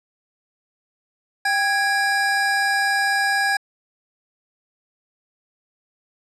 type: tone pair together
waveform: square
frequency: 789.7 / 1654 Hz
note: G5 / G#6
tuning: +13 / -8 cents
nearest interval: octave + minor second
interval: 1279 cents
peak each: -23 / -20 dBFS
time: 1.45-3.57 s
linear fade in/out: 5 ms
effects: low-pass 9000 Hz 12 dB/octave